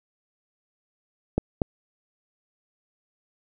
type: clicks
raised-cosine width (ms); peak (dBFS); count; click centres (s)
2; -8; 2; 1.38 / 1.618
effects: none